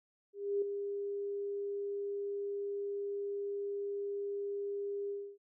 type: tone with ADSR envelope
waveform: sine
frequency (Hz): 402.9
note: G4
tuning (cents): +48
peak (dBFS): -28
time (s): 0.33-5.38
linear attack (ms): 290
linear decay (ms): 4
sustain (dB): -7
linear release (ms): 280
effects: none